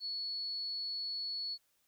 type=tone; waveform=sine; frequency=4400 Hz; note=C#8; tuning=14 cents flat; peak=-36 dBFS; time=0-1.58 s; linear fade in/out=50 ms; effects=white hiss -75 dBFS RMS until 1.87 s